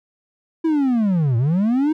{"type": "linear two-way sweep", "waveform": "triangle", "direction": "down then up", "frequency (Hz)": [332.1, 110.8, 319.3], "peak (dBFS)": -13, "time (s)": [0.64, 1.93], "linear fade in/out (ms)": 10, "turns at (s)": 1.37, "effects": []}